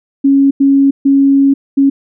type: tone bursts at uneven times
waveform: sine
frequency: 275.7 Hz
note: C#4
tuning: 9 cents flat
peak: -5 dBFS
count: 4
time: 0.24-0.51 / 0.6-0.91 / 1.05-1.54 / 1.77-1.9 s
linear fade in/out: 10 ms
effects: none